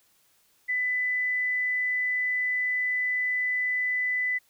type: tone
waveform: sine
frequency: 1998 Hz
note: B6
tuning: 20 cents sharp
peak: -24 dBFS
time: 0.68-4.39 s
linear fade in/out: 20 ms
effects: white hiss -65 dBFS RMS until 4.49 s